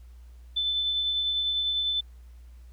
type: tone with tremolo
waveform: sine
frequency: 3520 Hz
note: A7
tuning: in tune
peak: -23 dBFS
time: 0.56-2.01 s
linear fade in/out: 10 ms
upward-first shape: triangle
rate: 10 Hz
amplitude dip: 30%
effects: added 60 Hz sine -45 dBFS peak until 2.72 s + pink hiss -66 dBFS RMS until 2.72 s